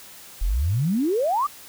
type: exponential sweep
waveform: sine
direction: up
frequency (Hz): 36.4 to 1234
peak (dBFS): -19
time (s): 0.41-1.47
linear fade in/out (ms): 10
effects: white hiss -44 dBFS RMS until 1.68 s